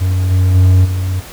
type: tone with level steps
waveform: triangle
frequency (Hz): 92.5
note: F#2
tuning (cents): 0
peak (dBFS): -9 / -6 / -3 / -12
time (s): 0-1.21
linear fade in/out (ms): 20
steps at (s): 0.3 / 0.54 / 0.84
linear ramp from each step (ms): 20
effects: pink hiss -33 dBFS RMS until 1.32 s

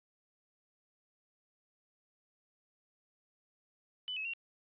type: tone with pitch steps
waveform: sine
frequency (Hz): 2999 / 2577 / 2746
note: F#7 / E7 / F7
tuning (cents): +23 / -40 / -30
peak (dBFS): -36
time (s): 4.08-4.335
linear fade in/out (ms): 0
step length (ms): 85
effects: resampled to 8000 Hz + 13-bit

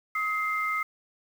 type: tone pair together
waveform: sine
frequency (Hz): 1268.6 / 2093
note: D#6 / C7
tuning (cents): +33 / 0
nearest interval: major sixth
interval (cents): 867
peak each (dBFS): -28 / -29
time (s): 0.15-0.83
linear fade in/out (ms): 5
effects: 8-bit

